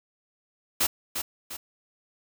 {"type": "noise with echo", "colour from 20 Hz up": "white", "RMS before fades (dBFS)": -23, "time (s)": [0.8, 0.87], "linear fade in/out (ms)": 10, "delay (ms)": 350, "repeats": 2, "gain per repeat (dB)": -7, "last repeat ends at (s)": 1.57, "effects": []}